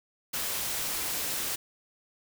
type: noise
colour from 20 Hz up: white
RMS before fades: -32 dBFS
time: 0.33-1.56 s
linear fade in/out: 10 ms
effects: none